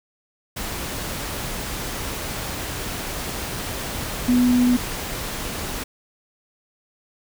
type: tone in noise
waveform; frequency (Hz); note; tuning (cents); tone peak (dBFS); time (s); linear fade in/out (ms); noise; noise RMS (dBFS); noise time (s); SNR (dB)
sine; 246.9; B3; 0; -14; 4.28-4.77; 10; pink; -29; 0.56-5.84; +12
effects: none